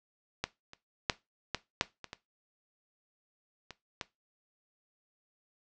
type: clicks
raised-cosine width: 0.2 ms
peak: -13 / -30 / -8 / -13 / -7 / -24 / -23 / -26 / -18 dBFS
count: 9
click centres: 0.44 / 0.734 / 1.098 / 1.547 / 1.811 / 2.043 / 2.131 / 3.707 / 4.012 s
effects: noise-tail reverb RT60 0.2 s tail -17 dB re dry + low-pass 7000 Hz 12 dB/octave